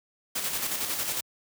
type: noise with tremolo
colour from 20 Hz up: white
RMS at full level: -29 dBFS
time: 0.35-1.21 s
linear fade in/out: 10 ms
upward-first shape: square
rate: 11 Hz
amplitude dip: 40%
effects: high-pass 80 Hz 12 dB/octave